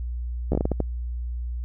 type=slowing click train; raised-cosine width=2 ms; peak=-10 dBFS; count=8; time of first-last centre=0.52-0.803 s; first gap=13 ms; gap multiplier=1.37; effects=added 60 Hz sine -27 dBFS peak until 1.64 s